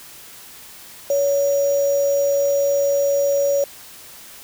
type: tone with sample-and-hold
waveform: sine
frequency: 562 Hz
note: C#5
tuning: 24 cents sharp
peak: -15 dBFS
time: 1.1-3.64 s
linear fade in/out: 2 ms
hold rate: 6300 Hz
effects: white hiss -41 dBFS RMS until 4.43 s